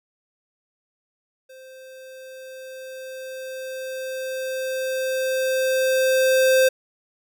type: tone with level ramp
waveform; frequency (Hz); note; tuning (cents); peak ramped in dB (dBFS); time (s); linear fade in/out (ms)
square; 522; C5; -4; -43 to -14; 1.49-6.69; 10
effects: none